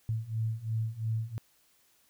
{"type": "beating tone pair", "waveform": "sine", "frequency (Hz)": [110, 112.9], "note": ["A2", "A2"], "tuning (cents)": [0, 45], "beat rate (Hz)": 2.9, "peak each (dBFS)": [-34, -32], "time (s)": [0.09, 1.38], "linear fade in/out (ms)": 0, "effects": ["white hiss -67 dBFS RMS until 2.09 s"]}